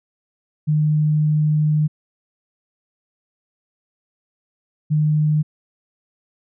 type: tone pair in turn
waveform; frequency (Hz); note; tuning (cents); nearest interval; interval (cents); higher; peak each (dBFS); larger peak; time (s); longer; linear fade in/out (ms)
sine; 152.2 / 152.2; D#3 / D#3; -38 / -38; unison; 0; neither; -14; neither; 0.67-1.88 / 4.9-5.43; first; 20
effects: none